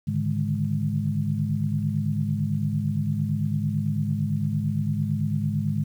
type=tone cluster; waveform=sine; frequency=105.1 / 145.7 / 154.6 / 207.3 Hz; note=G#2 / D3 / D#3 / G#3; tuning=+21 / -13 / -11 / -3 cents; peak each=-28 dBFS; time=0.07-5.84 s; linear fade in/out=10 ms; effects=9-bit